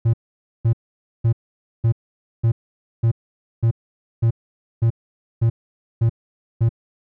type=tone bursts; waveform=triangle; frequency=114.8 Hz; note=A#2; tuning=26 cents flat; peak=-11 dBFS; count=12; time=0.05-6.692 s; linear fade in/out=10 ms; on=86 ms; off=510 ms; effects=none